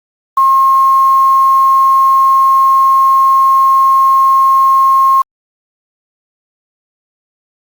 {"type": "tone with quantisation", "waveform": "sine", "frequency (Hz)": 1073, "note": "C6", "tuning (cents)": 43, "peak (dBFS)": -5, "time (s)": [0.37, 5.22], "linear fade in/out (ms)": 5, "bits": 5, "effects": ["Opus 48 kbps"]}